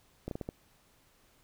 slowing click train, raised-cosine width 2 ms, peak -23 dBFS, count 5, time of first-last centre 0.28-0.489 s, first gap 32 ms, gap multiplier 1.34, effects pink hiss -66 dBFS RMS until 1.43 s

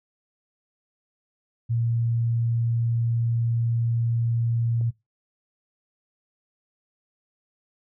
sine tone, 116.54 Hz, A#2, in tune, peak -21 dBFS, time 1.69-4.91 s, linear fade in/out 20 ms
click, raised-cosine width 2 ms, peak -30 dBFS, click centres 4.812 s
effects noise-tail reverb RT60 0.2 s tail -20 dB re dry

